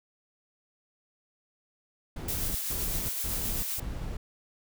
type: noise bursts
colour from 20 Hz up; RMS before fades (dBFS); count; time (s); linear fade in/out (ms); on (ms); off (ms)
brown; -35; 4; 2.16-4.17; 5; 390; 150
type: noise with tremolo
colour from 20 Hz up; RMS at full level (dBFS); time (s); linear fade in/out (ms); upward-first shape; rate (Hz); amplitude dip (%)
blue; -32; 2.28-3.8; 5; sine; 7.8; 25
effects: none